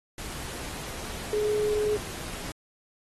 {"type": "tone in noise", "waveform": "sine", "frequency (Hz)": 421.6, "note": "G#4", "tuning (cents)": 26, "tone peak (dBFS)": -23, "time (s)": [1.33, 1.97], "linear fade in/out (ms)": 2, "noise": "pink", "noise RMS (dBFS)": -38, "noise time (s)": [0.18, 2.52], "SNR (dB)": 12, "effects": ["AAC 32 kbps"]}